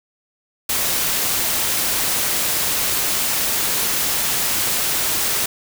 white noise, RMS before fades -20 dBFS, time 0.69-5.46 s, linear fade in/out 5 ms, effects none

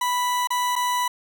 40% pulse tone with dropouts, 987 Hz, B5, 1 cent flat, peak -20 dBFS, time 0.01-1.08 s, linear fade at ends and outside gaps 5 ms, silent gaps 0.473-0.504 / 0.756-0.761 s, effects none

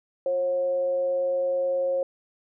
sine tone with frequency modulation, 539 Hz, C#5, 49 cents flat, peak -22 dBFS, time 0.26-2.03 s, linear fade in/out 2 ms, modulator 187 Hz, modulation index 0.23, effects none

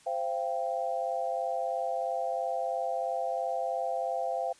sine tone cluster, 522 / 683 / 786 Hz, C5 / F5 / G5, -4 / -39 / +4 cents, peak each -34 / -32 / -34 dBFS, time 0.06-4.53 s, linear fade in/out 10 ms, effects white hiss -59 dBFS RMS until 4.59 s + resampled to 22050 Hz

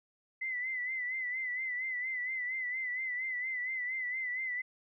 sine tone with vibrato, 2023 Hz, B6, 41 cents sharp, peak -33 dBFS, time 0.41-4.62 s, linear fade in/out 10 ms, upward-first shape sine, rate 4.3 Hz, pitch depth 60 cents each way, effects none

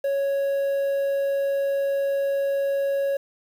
triangle tone with quantisation, 554.4 Hz, C#5, in tune, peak -19 dBFS, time 0.04-3.17 s, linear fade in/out 5 ms, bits 8, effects none

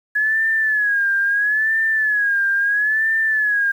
sine tone with vibrato, 1688 Hz, G#6, 28 cents sharp, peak -15 dBFS, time 0.15-3.72 s, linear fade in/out 10 ms, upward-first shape sine, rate 0.75 Hz, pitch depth 99 cents each way, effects 8-bit

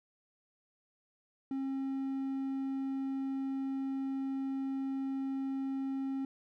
triangle tone, 269.3 Hz, C#4, 50 cents flat, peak -31 dBFS, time 1.51-6.25 s, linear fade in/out 2 ms, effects none

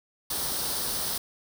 white noise with comb filter, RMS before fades -30 dBFS, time 0.3-1.18 s, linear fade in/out 5 ms, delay 0.21 ms, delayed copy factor +0.6, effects none

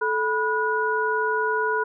sine tone cluster, 434.6 / 983 / 1452 Hz, A4 / B5 / F#6, -21 / -8 / -33 cents, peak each -25 dBFS, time 0.01-1.84 s, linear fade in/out 10 ms, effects none

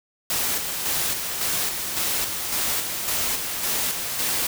white noise with tremolo, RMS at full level -24 dBFS, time 0.3-4.47 s, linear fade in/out 2 ms, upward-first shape square, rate 1.8 Hz, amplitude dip 40%, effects none

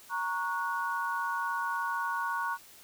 sine chord, F# major, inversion first, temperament equal with one note detuned, 932.3 / 1108.7 / 1464.7 Hz, A#5 / C#6 / F#6, 0 / 0 / -18 cents, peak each -34 dBFS, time 0.09-2.58 s, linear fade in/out 50 ms, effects white hiss -54 dBFS RMS until 2.83 s

